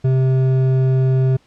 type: tone with hard clipping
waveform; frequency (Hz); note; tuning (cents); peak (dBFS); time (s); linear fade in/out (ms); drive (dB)
sine; 131; C3; +2; -14; 0.04-1.37; 10; 8
effects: pink hiss -56 dBFS RMS until 1.46 s + low-pass 6000 Hz 12 dB/octave